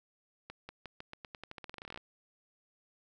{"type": "accelerating click train", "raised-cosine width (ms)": 0.3, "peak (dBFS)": -28, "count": 22, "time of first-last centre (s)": [0.5, 1.975], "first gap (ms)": 190, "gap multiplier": 0.88, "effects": []}